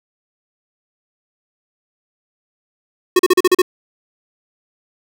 square tone bursts, 365.7 Hz, F#4, 20 cents flat, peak -8 dBFS, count 7, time 3.16-3.619 s, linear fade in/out 5 ms, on 33 ms, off 38 ms, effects none

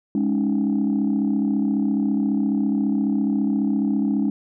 sine chord, Ab suspended fourth, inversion none, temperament just, 207.7 / 276.9 / 311.5 Hz, Ab3 / Db4 / Eb4, 0 / -2 / +2 cents, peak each -20 / -21 / -25 dBFS, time 0.15-4.3 s, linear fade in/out 2 ms, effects tanh soft clip ceiling -13 dBFS

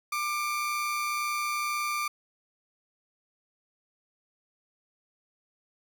30% pulse tone pair together, 1190.5 / 2259 Hz, D6 / C#7, +23 / +32 cents, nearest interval major seventh, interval 1109 cents, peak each -26 / -35 dBFS, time 0.12-2.08 s, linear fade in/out 5 ms, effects none

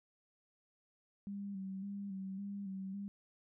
sine tone with vibrato, 196 Hz, G3, in tune, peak -40 dBFS, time 1.27-3.08 s, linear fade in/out 0 ms, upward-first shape square, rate 1.8 Hz, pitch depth 39 cents each way, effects none

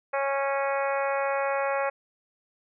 harmonic tone, 275.8 Hz, C#4, 9 cents flat, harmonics 2 / 3 / 4 / 5 / 6 / 7 / 8 / 9, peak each -27 / -31 / -33 / -35 / -37 / -38 / -39 / -40 dBFS, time 0.13-1.9 s, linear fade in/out 10 ms, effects none

